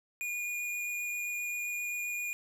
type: tone with vibrato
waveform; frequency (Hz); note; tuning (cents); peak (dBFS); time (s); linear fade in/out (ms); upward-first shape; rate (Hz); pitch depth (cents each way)
square; 2438; D#7; -36; -34; 0.21-2.33; 0; triangle; 7.6; 11
effects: none